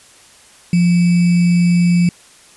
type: tone with sample-and-hold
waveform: sine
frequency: 174.61 Hz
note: F3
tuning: in tune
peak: -9 dBFS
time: 0.73-2.09 s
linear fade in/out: 2 ms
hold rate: 2450 Hz
effects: white hiss -45 dBFS RMS until 2.56 s + resampled to 24000 Hz